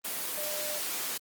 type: tone in noise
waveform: sine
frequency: 600 Hz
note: D5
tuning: 37 cents sharp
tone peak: -38 dBFS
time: 0.37-0.79 s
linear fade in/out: 10 ms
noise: white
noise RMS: -34 dBFS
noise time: 0.04-1.18 s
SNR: -7 dB
effects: high-pass 200 Hz 12 dB/octave + Opus 24 kbps